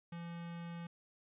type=tone with notch filter; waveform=square; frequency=170.1 Hz; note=F3; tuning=45 cents flat; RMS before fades=-45 dBFS; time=0.12-0.87 s; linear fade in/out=5 ms; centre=430 Hz; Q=1.6; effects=resampled to 8000 Hz